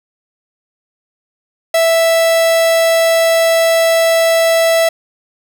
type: tone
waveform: 45% pulse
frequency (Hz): 659.3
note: E5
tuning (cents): 0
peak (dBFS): -9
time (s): 1.74-4.89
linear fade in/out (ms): 5
effects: none